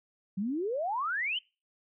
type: exponential sweep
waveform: sine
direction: up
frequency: 182.2 to 3150 Hz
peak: -29 dBFS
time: 0.37-1.39 s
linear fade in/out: 10 ms
effects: noise-tail reverb RT60 0.3 s tail -24 dB re dry